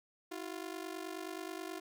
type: ring-modulated tone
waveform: sawtooth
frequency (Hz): 348.6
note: F4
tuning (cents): -3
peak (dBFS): -34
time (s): 0.31-1.8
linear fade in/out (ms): 10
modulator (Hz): 24.7
effects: none